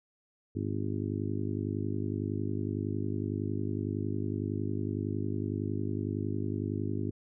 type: harmonic tone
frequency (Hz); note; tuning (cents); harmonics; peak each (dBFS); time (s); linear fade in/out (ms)
50.9; G#1; -34; 2 / 3 / 4 / 5 / 6 / 7 / 8; -34 / -40 / -41 / -37 / -38 / -40 / -43; 0.55-7.11; 10
effects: none